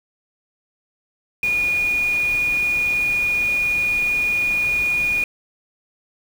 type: tone in noise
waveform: sine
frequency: 2446 Hz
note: D#7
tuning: 30 cents flat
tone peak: -17 dBFS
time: 1.43-5.24 s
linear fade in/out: 2 ms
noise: pink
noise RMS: -35 dBFS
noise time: 1.43-5.24 s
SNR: +15 dB
effects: none